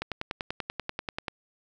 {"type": "click train", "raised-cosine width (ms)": 0.3, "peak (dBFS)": -15, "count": 14, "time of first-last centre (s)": [0.02, 1.282], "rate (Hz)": 10.3, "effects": []}